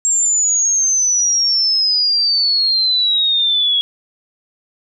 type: exponential sweep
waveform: sine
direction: down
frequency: 7500 to 3322 Hz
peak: -12 dBFS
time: 0.05-3.81 s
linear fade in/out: 0 ms
effects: none